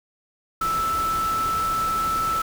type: tone in noise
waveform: sine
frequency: 1319 Hz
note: E6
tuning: 1 cent sharp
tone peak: -21 dBFS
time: 0.61-2.42 s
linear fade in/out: 5 ms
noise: pink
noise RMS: -33 dBFS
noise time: 0.61-2.42 s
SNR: +9 dB
effects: none